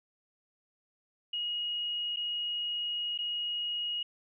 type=tone with dropouts; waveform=sine; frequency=2886 Hz; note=F#7; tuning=44 cents flat; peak=-31 dBFS; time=1.33-4.03 s; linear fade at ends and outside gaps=5 ms; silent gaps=2.162-2.169 / 3.178-3.187 s; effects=none